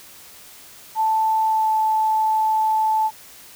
sine tone with pitch glide, 880 to 873.4 Hz, A5 to A5, 0 to -13 cents, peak -16 dBFS, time 0.95-3.11 s, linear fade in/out 50 ms, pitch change -13 cents, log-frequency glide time 1.45-1.71 s, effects white hiss -44 dBFS RMS until 3.55 s

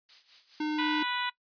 violet noise with tremolo, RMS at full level -39 dBFS, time 0.09-0.74 s, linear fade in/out 0 ms, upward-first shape sine, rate 4.8 Hz, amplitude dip 75%
square tone, 304.5 Hz, D#4, 37 cents flat, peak -29 dBFS, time 0.6-1.03 s, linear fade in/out 5 ms
harmonic tone, 492.5 Hz, B4, 5 cents flat, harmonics 2 / 3 / 4 / 5 / 6 / 7 / 8, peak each -34 / -36 / -37 / -38 / -39 / -39 / -40 dBFS, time 0.78-1.3 s, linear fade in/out 10 ms
effects noise-tail reverb RT60 0.1 s tail -19 dB re dry + resampled to 11025 Hz

